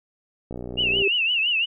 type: click train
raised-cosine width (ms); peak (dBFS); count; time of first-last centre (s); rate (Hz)
2; -20; 32; 0.51-1.02; 60.8
type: tone with exponential growth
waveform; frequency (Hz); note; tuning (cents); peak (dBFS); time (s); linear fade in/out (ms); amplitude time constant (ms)
sine; 395.3; G4; +15; -19; 0.57-1.08; 5; 110
type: tone with vibrato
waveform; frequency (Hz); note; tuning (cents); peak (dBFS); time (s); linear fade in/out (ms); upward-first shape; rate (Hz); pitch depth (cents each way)
sine; 2774; F7; -12; -19; 0.77-1.66; 20; triangle; 5.9; 150
effects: none